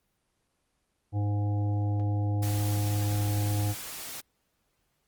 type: harmonic tone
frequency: 102.9 Hz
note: G#2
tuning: 16 cents flat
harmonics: 1 / 3 / 5 / 7 / 8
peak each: -25 / -36 / -43 / -43 / -45 dBFS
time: 1.12-3.75 s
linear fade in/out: 50 ms
type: noise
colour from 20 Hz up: white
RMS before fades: -39 dBFS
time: 2.42-4.21 s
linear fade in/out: 10 ms
effects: pink hiss -75 dBFS RMS until 5.07 s + Opus 24 kbps